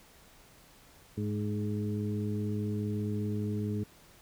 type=harmonic tone with a mistuned harmonic; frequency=104.8 Hz; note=G#2; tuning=16 cents sharp; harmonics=1 / 2 / 3 / 4; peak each=-33 / -34 / -40 / -40 dBFS; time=1.17-3.84 s; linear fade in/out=10 ms; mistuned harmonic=3; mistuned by=-20 cents; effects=pink hiss -58 dBFS RMS until 4.21 s